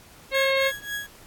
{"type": "harmonic tone", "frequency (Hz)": 539, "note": "C#5", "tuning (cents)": -49, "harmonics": [1, 2, 3, 4, 5, 6, 7, 8], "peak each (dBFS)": [-22, -31, -32, -25, -34, -35, -34, -34], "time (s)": [0.31, 0.72], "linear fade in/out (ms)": 50}
{"type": "tone with tremolo", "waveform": "35% pulse", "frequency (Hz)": 1661.2, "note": "G#6", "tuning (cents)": 0, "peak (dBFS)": -25, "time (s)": [0.34, 1.07], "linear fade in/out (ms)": 5, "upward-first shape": "triangle", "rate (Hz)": 3.7, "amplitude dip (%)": 95}
{"effects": ["pink hiss -50 dBFS RMS until 1.26 s", "AAC 64 kbps"]}